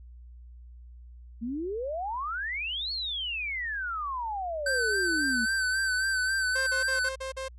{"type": "exponential two-way sweep", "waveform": "sine", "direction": "up then down", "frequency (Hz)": [220, 4435, 220], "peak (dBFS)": -30, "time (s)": [1.41, 5.46], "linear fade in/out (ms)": 20, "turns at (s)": 2.92}
{"type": "tone with vibrato", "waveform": "square", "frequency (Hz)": 1537, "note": "G6", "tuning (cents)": -35, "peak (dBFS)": -26, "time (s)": [4.66, 7.09], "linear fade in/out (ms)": 5, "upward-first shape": "sine", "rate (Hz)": 3.7, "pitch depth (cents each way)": 45}
{"type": "tone bursts", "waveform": "sawtooth", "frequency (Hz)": 529, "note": "C5", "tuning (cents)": 19, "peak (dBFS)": -29, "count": 6, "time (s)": [6.55, 7.485], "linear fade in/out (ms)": 10, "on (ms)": 120, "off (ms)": 43}
{"effects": ["added 60 Hz sine -45 dBFS peak until 7.58 s", "resampled to 24000 Hz"]}